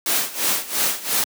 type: noise with tremolo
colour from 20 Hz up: white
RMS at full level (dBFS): -19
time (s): 0.06-1.24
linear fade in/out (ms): 2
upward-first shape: sine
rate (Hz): 2.9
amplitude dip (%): 85
effects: high-pass 200 Hz 12 dB/octave